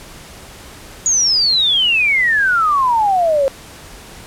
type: exponential sweep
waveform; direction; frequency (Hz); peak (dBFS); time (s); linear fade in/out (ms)
sine; down; 6810 to 529; -11; 1.06-3.48; 0
effects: pink hiss -37 dBFS RMS until 4.26 s + low-pass 12000 Hz 12 dB/octave